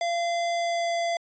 square tone with pitch glide, 686 to 682 Hz, F5 to F5, -31 to -41 cents, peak -25 dBFS, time 0.01-1.17 s, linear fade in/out 2 ms, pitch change -10 cents, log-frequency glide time 0.53-0.91 s, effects resampled to 16000 Hz

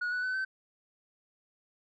sine tone with pitch steps, 1455 / 1482.1 / 1509.8 / 1538 Hz, F#6 / F#6 / F#6 / G6, -29 / +2 / +35 / -33 cents, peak -27 dBFS, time 0.01-0.45 s, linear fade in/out 10 ms, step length 110 ms, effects tanh soft clip ceiling -29 dBFS

